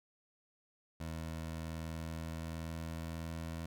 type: tone with pitch glide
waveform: 20% pulse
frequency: 80.9 to 82.12 Hz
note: E2 to E2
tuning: -32 to -6 cents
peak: -35 dBFS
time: 1-3.66 s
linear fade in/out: 5 ms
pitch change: +26 cents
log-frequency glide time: 1.73-3.48 s
effects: none